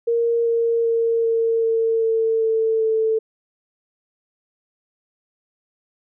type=tone with pitch steps; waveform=sine; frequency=466.2 / 462.7 / 459.3 / 455.8 / 452.4 / 449 / 445.7 / 442.3 Hz; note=A#4 / A#4 / A#4 / A#4 / A4 / A4 / A4 / A4; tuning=0 / -13 / -26 / -39 / +48 / +35 / +22 / +9 cents; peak=-16 dBFS; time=0.07-3.19 s; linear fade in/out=10 ms; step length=390 ms; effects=none